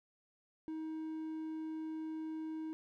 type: tone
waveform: triangle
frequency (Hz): 316.2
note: D#4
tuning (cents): +28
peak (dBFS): -37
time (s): 0.68-2.73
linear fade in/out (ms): 0
effects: none